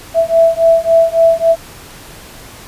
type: beating tone pair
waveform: sine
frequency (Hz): 659.3 / 662.9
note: E5 / E5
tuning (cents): 0 / +10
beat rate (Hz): 3.6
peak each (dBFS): -10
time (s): 0.14-1.56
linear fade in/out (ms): 50
effects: pink hiss -35 dBFS RMS until 2.67 s + resampled to 32000 Hz